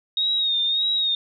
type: tone with vibrato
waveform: sine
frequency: 3729 Hz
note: A#7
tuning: in tune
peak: -19 dBFS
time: 0.17-1.15 s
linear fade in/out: 2 ms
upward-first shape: sine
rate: 1.7 Hz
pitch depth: 57 cents each way
effects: none